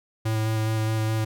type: tone with vibrato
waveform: square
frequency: 110 Hz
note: A2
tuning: in tune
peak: -23 dBFS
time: 0.25-1.25 s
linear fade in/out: 10 ms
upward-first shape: square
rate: 4.8 Hz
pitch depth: 10 cents each way
effects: none